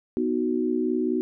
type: chord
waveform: sine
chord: B major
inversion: none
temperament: equal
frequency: 246.9 / 311.1 / 370 Hz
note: B3 / D#4 / F#4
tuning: 0 / 0 / 0 cents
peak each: -26 / -27 / -26 dBFS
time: 0.17-1.21 s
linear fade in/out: 0 ms
effects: none